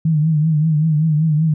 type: tone with vibrato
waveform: sine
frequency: 155.56 Hz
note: D#3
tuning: in tune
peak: -12 dBFS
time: 0.05-1.54 s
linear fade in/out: 5 ms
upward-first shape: triangle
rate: 5.2 Hz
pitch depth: 93 cents each way
effects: none